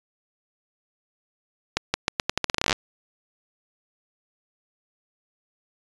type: accelerating click train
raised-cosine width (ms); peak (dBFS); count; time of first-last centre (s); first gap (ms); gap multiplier
0.2; -3; 18; 1.77-2.728; 170; 0.83
effects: resampled to 22050 Hz